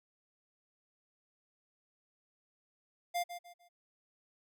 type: tone with echo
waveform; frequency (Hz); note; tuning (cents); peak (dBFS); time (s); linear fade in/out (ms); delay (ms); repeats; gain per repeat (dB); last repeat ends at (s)
square; 700; F5; +4; -32; 3.14-3.24; 20; 150; 3; -10; 3.69
effects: none